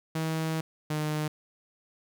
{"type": "tone pair in turn", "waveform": "sawtooth", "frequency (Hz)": [160, 152.6], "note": ["D#3", "D#3"], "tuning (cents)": [49, -33], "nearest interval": "minor second", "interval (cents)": 82, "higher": "first", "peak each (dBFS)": -24, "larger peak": "neither", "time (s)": [[0.15, 0.61], [0.9, 1.28]], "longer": "first", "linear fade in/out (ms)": 5, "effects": []}